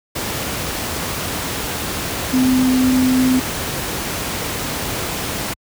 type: tone in noise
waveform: sine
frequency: 256.7 Hz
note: C4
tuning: 33 cents flat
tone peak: -12 dBFS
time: 2.33-3.4 s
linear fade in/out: 10 ms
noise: pink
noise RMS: -23 dBFS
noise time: 0.15-5.54 s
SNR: +8 dB
effects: high-pass 60 Hz 12 dB/octave